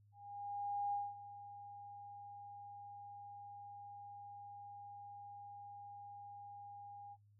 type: tone with ADSR envelope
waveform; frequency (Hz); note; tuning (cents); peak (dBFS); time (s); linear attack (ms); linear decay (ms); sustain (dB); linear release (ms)
sine; 812; G#5; -39; -35; 0.12-7.17; 810; 210; -15; 47
effects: noise-tail reverb RT60 0.1 s tail -17 dB re dry + added 103 Hz sine -65 dBFS peak until 7.39 s